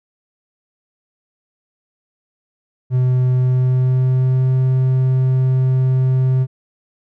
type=tone with pitch glide; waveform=triangle; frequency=127 to 129.82 Hz; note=B2 to C3; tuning=+49 to -13 cents; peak=-10 dBFS; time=2.9-6.47 s; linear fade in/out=50 ms; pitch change=+38 cents; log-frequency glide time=3.33-4.52 s; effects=none